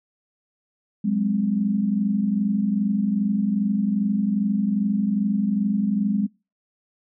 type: tone cluster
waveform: sine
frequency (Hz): 183.5 / 206 / 258.3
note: F#3 / G#3 / C4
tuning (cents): -14 / -14 / -22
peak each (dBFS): -27 / -20 / -29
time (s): 1.04-6.27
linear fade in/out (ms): 10
effects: noise-tail reverb RT60 0.3 s tail -25 dB re dry